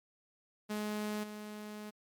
sawtooth tone with level steps, 210.9 Hz, G#3, 27 cents sharp, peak -31 / -39 dBFS, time 0.69-1.91 s, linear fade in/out 20 ms, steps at 1.23 s, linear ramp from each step 10 ms, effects MP3 96 kbps

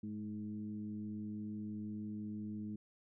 sine tone with frequency modulation, 211.3 Hz, G#3, 30 cents sharp, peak -40 dBFS, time 0.03-2.76 s, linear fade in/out 5 ms, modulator 106 Hz, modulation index 0.73, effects none

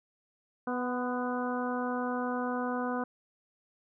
harmonic tone with a mistuned harmonic, 247.7 Hz, B3, 5 cents sharp, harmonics 1 / 2 / 3 / 4 / 5 / 6, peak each -33 / -36 / -38 / -39 / -40 / -41 dBFS, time 0.67-3.04 s, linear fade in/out 5 ms, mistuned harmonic 4, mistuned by +27 cents, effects none

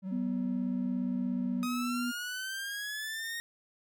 triangle tone with vibrato, 189.6 Hz, F#3, 43 cents sharp, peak -32 dBFS, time 0.02-1.67 s, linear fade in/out 50 ms, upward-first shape triangle, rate 20 Hz, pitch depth 57 cents each way
sine tone with pitch glide, 246.9 to 244.3 Hz, B3 to B3, 0 to -19 cents, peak -31 dBFS, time 0.11-2.12 s, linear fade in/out 20 ms, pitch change -19 cents, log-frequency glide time 1.05-1.66 s
sawtooth linear sweep, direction up, 1250 to 1864.7 Hz, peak -32 dBFS, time 1.63-3.4 s, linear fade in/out 0 ms
effects none

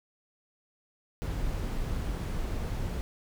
brown noise, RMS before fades -32 dBFS, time 1.22-3.01 s, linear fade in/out 0 ms, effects none

